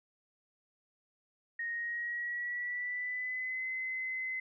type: tone with pitch glide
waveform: sine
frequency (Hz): 1864.7 to 2045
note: A#6 to C7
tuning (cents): 0 to -40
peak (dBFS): -34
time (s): 1.59-4.4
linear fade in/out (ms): 5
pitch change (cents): +160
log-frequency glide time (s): 1.69-3.67
effects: none